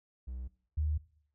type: tone pair in turn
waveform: triangle / sine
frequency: 62.9 / 76.07 Hz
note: B1 / D#2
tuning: +32 / -39 cents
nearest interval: minor third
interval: 329 cents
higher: second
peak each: -36 / -28 dBFS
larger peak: second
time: 0.27-0.48 / 0.77-0.98 s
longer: neither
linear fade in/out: 10 ms
effects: noise-tail reverb RT60 0.6 s tail -20 dB re dry